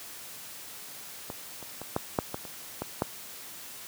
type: clicks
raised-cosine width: 1 ms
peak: -21 / -29 / -24 / -12 / -10 / -18 / -28 / -17 / -11 dBFS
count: 9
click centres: 1.301 / 1.627 / 1.816 / 1.964 / 2.188 / 2.344 / 2.452 / 2.82 / 3.021 s
effects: white hiss -44 dBFS RMS until 3.87 s + high-pass 80 Hz 12 dB/octave